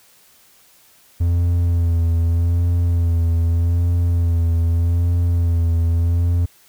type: tone with vibrato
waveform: triangle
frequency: 85 Hz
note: F2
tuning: 46 cents flat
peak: -12 dBFS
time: 1.2-6.46 s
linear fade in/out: 10 ms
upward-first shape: sine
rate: 0.82 Hz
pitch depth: 32 cents each way
effects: white hiss -52 dBFS RMS until 6.68 s